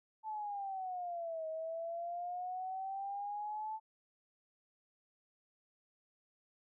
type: exponential two-way sweep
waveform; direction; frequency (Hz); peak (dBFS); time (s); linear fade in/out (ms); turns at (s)
sine; down then up; 880 to 633 to 880; -38; 0.23-3.8; 50; 1.47
effects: none